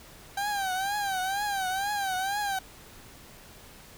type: tone with vibrato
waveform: 30% pulse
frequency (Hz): 784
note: G5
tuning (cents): 0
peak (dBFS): -25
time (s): 0.37-2.59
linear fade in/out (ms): 5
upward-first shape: triangle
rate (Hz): 2.1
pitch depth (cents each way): 120
effects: pink hiss -50 dBFS RMS until 3.97 s